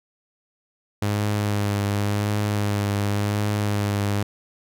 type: tone with vibrato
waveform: sawtooth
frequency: 102.8 Hz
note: G#2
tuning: 17 cents flat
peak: -17 dBFS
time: 1.02-4.23 s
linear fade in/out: 5 ms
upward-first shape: triangle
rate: 0.91 Hz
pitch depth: 28 cents each way
effects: none